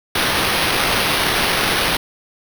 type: noise with sample-and-hold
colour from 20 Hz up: blue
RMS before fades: -18 dBFS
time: 0.15-1.97 s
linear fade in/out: 5 ms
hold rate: 7350 Hz
effects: none